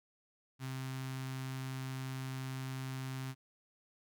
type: tone with notch filter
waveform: sawtooth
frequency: 131.4 Hz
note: C3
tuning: 8 cents sharp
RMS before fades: -41 dBFS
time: 0.59-3.35 s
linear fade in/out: 50 ms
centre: 510 Hz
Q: 0.78
effects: none